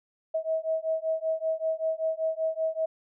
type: beating tone pair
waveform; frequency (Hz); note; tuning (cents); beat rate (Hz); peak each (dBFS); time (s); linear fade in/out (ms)
sine; 639 / 644.2; D#5 / E5; +46 / -40; 5.2; -29; 0.34-2.86; 10
effects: none